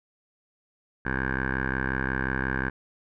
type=tone with low-pass filter; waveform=10% pulse; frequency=65.6 Hz; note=C2; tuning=5 cents sharp; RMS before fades=-28 dBFS; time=1.05-2.7 s; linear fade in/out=10 ms; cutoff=1600 Hz; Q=8.4; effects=none